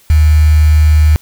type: tone with quantisation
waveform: sine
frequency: 76.7 Hz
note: D#2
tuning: 24 cents flat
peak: -4 dBFS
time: 0.1-1.16 s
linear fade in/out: 0 ms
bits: 4
effects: white hiss -47 dBFS RMS until 1.21 s